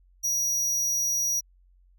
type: tone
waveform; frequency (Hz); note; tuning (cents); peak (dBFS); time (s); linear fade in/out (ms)
45% pulse; 5780; F#8; -41; -24; 0.23-1.41; 20
effects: added 45 Hz sine -56 dBFS peak until 1.98 s